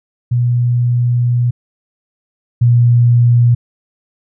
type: tone pair in turn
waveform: sine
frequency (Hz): 121.5 / 119.97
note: B2 / B2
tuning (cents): -28 / -50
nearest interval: unison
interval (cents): 22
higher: first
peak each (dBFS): -10 / -6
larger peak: second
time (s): 0.31-1.51 / 2.61-3.55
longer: first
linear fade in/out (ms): 10
effects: none